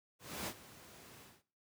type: noise with ADSR envelope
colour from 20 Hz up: pink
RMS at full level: -39 dBFS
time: 0.19-1.43 s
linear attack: 280 ms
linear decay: 63 ms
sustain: -17 dB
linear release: 210 ms
effects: noise-tail reverb RT60 0.4 s tail -17 dB re dry + high-pass 100 Hz 12 dB/octave